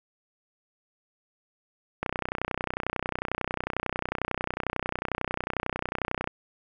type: click train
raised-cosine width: 0.5 ms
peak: -13 dBFS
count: 133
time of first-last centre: 2.03-6.274 s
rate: 31.1 Hz
effects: none